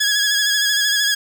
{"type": "tone with vibrato", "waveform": "15% pulse", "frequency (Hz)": 1669, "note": "G#6", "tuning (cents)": 8, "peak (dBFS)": -9, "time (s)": [0, 1.15], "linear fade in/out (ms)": 10, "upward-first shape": "sine", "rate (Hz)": 13, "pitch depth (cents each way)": 37, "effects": []}